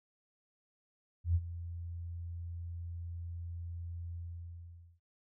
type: tone with ADSR envelope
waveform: sine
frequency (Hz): 85.4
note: F2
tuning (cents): -38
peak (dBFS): -24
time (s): 1.24-5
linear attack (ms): 110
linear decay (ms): 47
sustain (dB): -15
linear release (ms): 850
effects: none